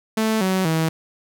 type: tone with pitch steps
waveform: sawtooth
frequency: 219.9 / 188.15 / 160.98 Hz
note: A3 / F#3 / E3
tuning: -1 / +29 / -41 cents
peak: -14 dBFS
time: 0.17-0.89 s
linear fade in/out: 5 ms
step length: 240 ms
effects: none